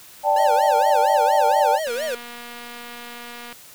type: chord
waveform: sine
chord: D suspended fourth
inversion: none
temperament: just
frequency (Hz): 587.3 / 783.1 / 881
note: D5 / G5 / A5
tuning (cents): 0 / -2 / +2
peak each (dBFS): -20 / -19 / -19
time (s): 0.23-1.8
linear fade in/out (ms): 50
type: tone with vibrato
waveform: square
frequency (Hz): 545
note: C#5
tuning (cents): -29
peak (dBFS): -24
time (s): 0.36-2.15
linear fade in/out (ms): 5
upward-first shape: sine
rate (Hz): 4.3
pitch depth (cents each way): 280
type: click train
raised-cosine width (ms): 0.3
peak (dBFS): -22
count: 397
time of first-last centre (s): 1.87-3.527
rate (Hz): 239
effects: white hiss -45 dBFS RMS until 3.74 s